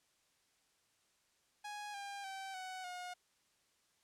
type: tone with pitch steps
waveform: sawtooth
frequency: 830.6 / 801.4 / 773.2 / 746 / 719.7 Hz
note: G#5 / G5 / G5 / F#5 / F#5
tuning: 0 / +38 / -24 / +14 / -48 cents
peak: -40 dBFS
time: 1.64-3.14 s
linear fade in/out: 10 ms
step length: 300 ms
effects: white hiss -75 dBFS RMS until 4.03 s + low-pass 9000 Hz 12 dB/octave